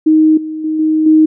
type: tone with level steps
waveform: sine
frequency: 312.7 Hz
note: D#4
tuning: 9 cents sharp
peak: -5 / -19 / -13 / -9 / -4 dBFS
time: 0.06-1.26 s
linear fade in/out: 10 ms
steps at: 0.37 / 0.64 / 0.79 / 1.06 s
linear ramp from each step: 5 ms
effects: none